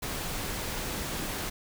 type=noise; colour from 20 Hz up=pink; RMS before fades=-34 dBFS; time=0.02-1.5 s; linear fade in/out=10 ms; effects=none